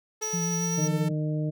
sawtooth tone with pitch glide, 433.7 to 446.2 Hz, A4 to A4, -25 to +24 cents, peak -30 dBFS, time 0.21-1.09 s, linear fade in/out 10 ms, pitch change +49 cents, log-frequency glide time 0.53-0.78 s
square tone with tremolo, 5790 Hz, F#8, 38 cents flat, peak -29 dBFS, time 0.22-0.88 s, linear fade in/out 5 ms, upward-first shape sine, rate 10 Hz, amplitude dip 30%
sine tone with vibrato, 170 Hz, F3, 46 cents flat, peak -27 dBFS, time 0.33-1.12 s, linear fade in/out 10 ms, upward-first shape sine, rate 7.3 Hz, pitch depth 32 cents each way
harmonic tone, 153 Hz, D#3, 29 cents flat, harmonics 1 / 2 / 3 / 4, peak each -26 / -33 / -39 / -38 dBFS, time 0.77-1.51 s, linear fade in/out 20 ms
effects none

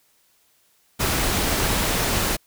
pink noise, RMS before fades -22 dBFS, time 0.99-2.37 s, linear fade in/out 20 ms, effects white hiss -62 dBFS RMS until 2.46 s

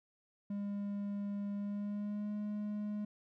triangle tone with pitch glide, 202.4 to 208.7 Hz, G#3 to G#3, -44 to +9 cents, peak -34 dBFS, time 0.5-3.05 s, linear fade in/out 5 ms, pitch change +53 cents, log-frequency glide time 1.54-2.32 s, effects none

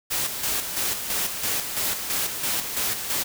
white noise with tremolo, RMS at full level -25 dBFS, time 0.1-3.24 s, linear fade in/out 20 ms, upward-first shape square, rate 3 Hz, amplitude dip 50%, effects none

